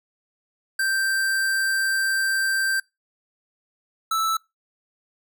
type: tone pair in turn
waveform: square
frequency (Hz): 1568 / 1316.3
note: G6 / E6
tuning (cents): 0 / -3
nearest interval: minor third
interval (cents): 303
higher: first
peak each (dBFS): -21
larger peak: neither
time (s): 0.79-2.8 / 4.11-4.37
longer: first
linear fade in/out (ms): 5
effects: noise-tail reverb RT60 0.2 s tail -23 dB re dry